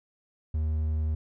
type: tone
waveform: triangle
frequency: 77.7 Hz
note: D#2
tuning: 2 cents flat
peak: -23 dBFS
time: 0.54-1.15 s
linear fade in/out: 5 ms
effects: none